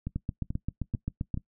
two click trains, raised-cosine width 5 ms, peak -20 / -18 dBFS, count 4 / 10, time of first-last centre 0.07-1.374 / 0.16-1.343 s, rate 2.3 / 7.61 Hz, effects noise-tail reverb RT60 0.1 s tail -20 dB re dry

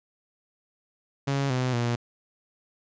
sawtooth tone with pitch steps, 138.6 / 127.4 / 119.4 Hz, C#3 / C3 / A#2, 0 / -46 / +42 cents, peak -20 dBFS, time 1.27-1.96 s, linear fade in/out 10 ms, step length 230 ms, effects resampled to 16000 Hz

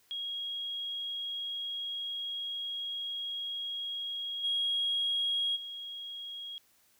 sine tone with level steps, 3289 Hz, G#7, 18 cents flat, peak -34 / -27 / -39 dBFS, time 0.11-6.58 s, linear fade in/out 0 ms, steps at 4.43 / 5.55 s, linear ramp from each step 20 ms, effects tanh soft clip ceiling -23 dBFS + white hiss -67 dBFS RMS until 6.99 s

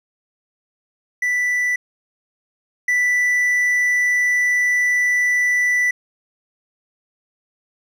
triangle tone pair in turn, 1975.5 / 1975.5 Hz, B6 / B6, 0 / 0 cents, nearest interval unison, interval 0 cents, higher neither, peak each -15 / -13 dBFS, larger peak second, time 1.22-1.76 / 2.88-5.91 s, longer second, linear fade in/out 5 ms, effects none

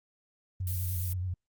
sine tone with vibrato, 91.1 Hz, F#2, 26 cents flat, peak -30 dBFS, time 0.6-1.34 s, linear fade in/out 5 ms, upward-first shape sine, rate 9.6 Hz, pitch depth 52 cents each way
violet noise, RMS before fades -38 dBFS, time 0.67-1.13 s, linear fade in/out 2 ms
effects Opus 32 kbps

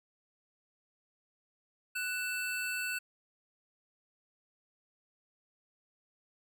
square tone pair together, 1485 / 2654 Hz, F#6 / E7, +6 / +11 cents, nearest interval minor seventh, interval 1005 cents, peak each -37 / -37 dBFS, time 1.95-2.99 s, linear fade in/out 10 ms, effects none

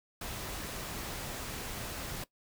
pink noise, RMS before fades -40 dBFS, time 0.21-2.24 s, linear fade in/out 5 ms, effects noise-tail reverb RT60 0.1 s tail -18 dB re dry

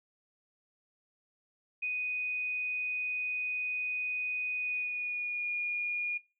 sine tone with pitch glide, 2489 to 2434 Hz, D#7 to D#7, 0 to -39 cents, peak -31 dBFS, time 1.82-6.18 s, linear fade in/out 10 ms, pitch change -39 cents, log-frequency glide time 4.55-5.48 s, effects noise-tail reverb RT60 0.3 s tail -19 dB re dry

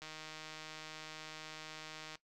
click train, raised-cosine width 0.2 ms, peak -30 dBFS, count 334, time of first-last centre 0.02-2.155 s, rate 156 Hz, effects noise-tail reverb RT60 0.1 s tail -17 dB re dry

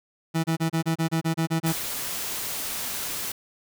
30% pulse tone bursts, 162.9 Hz, E3, 20 cents flat, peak -19 dBFS, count 11, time 0.34-1.73 s, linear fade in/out 20 ms, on 100 ms, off 29 ms
white noise, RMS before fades -31 dBFS, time 1.66-3.32 s, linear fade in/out 5 ms
effects none

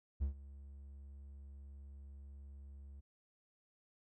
triangle tone with ADSR envelope, 69.3 Hz, C#2, in tune, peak -29 dBFS, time 0.2-3.01 s, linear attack 24 ms, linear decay 110 ms, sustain -19 dB, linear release 16 ms, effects none

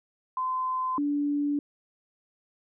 sine tone pair in turn, 1028 / 289.5 Hz, C6 / D4, -31 / -25 cents, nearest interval octave + minor seventh, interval 2194 cents, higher first, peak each -26 / -24 dBFS, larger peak second, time 0.37-0.98 / 0.98-1.59 s, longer neither, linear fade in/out 2 ms, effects none

